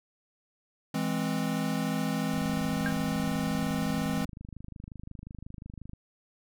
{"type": "chord", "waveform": "square", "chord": "E augmented", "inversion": "none", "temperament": "equal", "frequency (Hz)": [164.81, 207.7, 261.6], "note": ["E3", "G#3", "B#3"], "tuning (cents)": [0, 0, 0], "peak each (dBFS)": -33, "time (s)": [0.94, 4.25], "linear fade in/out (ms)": 5}
{"type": "click train", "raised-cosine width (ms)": 5, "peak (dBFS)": -30, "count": 93, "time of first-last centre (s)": [2.34, 5.934], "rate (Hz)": 25.6}
{"type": "tone with exponential decay", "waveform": "sine", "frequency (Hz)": 1600, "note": "G6", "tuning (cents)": 35, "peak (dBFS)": -26, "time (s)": [2.86, 2.97], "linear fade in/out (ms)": 0, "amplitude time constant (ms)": 23}
{"effects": []}